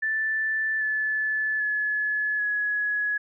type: tone with pitch steps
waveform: sine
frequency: 1760 / 1733.8 / 1707.9 / 1682.5 Hz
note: A6 / A6 / G#6 / G#6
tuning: 0 / -26 / +48 / +22 cents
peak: -23 dBFS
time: 0.02-3.18 s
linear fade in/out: 10 ms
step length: 790 ms
effects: none